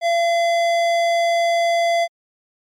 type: tone with tanh clipping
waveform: sine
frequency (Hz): 681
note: F5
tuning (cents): -44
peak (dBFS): -17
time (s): 0.01-2.08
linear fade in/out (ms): 50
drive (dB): 17
effects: MP3 96 kbps